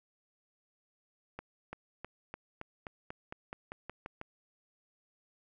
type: accelerating click train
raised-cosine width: 0.5 ms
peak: -26 dBFS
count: 13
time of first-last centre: 1.39-4.214 s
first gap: 340 ms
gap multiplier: 0.93
effects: none